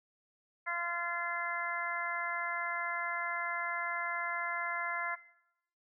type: harmonic tone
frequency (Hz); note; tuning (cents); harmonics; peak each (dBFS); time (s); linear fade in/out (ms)
344.5; F4; -24; 2 / 3 / 4 / 5 / 6; -43 / -40 / -38 / -38 / -37; 0.66-5.16; 20
effects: noise-tail reverb RT60 0.8 s tail -18 dB re dry